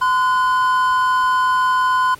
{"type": "tone pair together", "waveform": "triangle", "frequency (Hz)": [1022.3, 1466], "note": ["C6", "F#6"], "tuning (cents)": [-41, -16], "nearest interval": "tritone", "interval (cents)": 625, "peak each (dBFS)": [-12, -19], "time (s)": [0.01, 2.15], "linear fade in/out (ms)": 10, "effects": ["pink hiss -44 dBFS RMS until 2.19 s", "MP3 64 kbps"]}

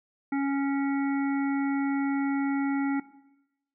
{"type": "harmonic tone", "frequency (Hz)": 277.2, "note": "C#4", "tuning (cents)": 0, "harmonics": [1, 3, 5, 7, 8], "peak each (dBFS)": [-25, -35, -39, -42, -43], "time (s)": [0.32, 3], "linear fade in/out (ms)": 5, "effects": ["noise-tail reverb RT60 0.9 s tail -17 dB re dry"]}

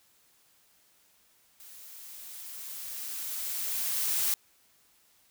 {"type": "noise with level ramp", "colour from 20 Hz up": "blue", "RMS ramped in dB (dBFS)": [-50, -27], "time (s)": [1.6, 4.34], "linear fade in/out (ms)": 0, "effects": ["white hiss -65 dBFS RMS until 5.3 s"]}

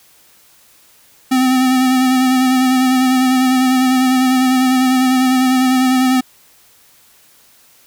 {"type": "tone with vibrato", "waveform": "square", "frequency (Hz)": 257.6, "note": "C4", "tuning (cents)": -27, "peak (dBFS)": -11, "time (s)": [1.31, 6.21], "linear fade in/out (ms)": 10, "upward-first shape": "sine", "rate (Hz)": 10, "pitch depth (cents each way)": 28, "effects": ["white hiss -49 dBFS RMS until 7.86 s"]}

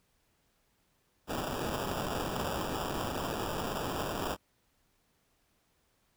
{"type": "noise with sample-and-hold", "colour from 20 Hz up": "violet", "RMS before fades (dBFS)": -35, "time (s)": [1.27, 4.37], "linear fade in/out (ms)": 50, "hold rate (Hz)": 2100, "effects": ["pink hiss -73 dBFS RMS until 6.16 s"]}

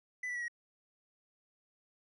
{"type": "tone with pitch steps", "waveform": "triangle", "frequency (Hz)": [1997, 1962.7, 1929, 1895.8], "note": ["B6", "B6", "B6", "A#6"], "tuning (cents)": [19, -11, -41, 29], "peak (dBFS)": -34, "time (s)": [0.23, 0.482], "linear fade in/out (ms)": 5, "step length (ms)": 63, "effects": ["resampled to 24000 Hz"]}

